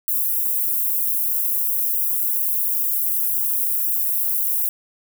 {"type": "high-pass noise", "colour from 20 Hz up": "white", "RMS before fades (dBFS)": -21, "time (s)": [0.08, 4.69], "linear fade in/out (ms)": 0, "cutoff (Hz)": 12000, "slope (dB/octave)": 24, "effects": []}